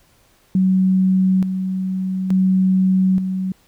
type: tone with tremolo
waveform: sine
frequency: 187.7 Hz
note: F#3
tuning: 25 cents sharp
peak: -12 dBFS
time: 0.55-3.52 s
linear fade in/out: 2 ms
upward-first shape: square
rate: 0.57 Hz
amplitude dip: 55%
effects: pink hiss -56 dBFS RMS until 3.67 s